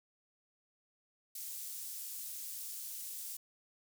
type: high-pass noise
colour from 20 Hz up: pink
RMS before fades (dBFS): -44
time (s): 1.35-3.37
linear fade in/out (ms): 5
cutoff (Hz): 8700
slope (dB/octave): 12
effects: none